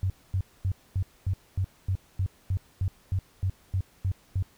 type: tone bursts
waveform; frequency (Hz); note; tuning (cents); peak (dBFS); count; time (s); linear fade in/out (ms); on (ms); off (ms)
sine; 94.4; F#2; +35; -23; 15; 0.03-4.425; 0; 69; 240
effects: pink hiss -60 dBFS RMS until 4.57 s